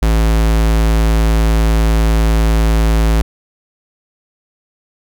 square tone, 55 Hz, A1, in tune, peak -10 dBFS, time 0.02-3.22 s, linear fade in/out 5 ms, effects none

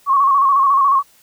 sine tone with vibrato, 1100 Hz, C#6, 14 cents flat, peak -10 dBFS, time 0.06-1.03 s, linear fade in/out 50 ms, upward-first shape square, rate 14 Hz, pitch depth 48 cents each way, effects white hiss -52 dBFS RMS until 1.22 s

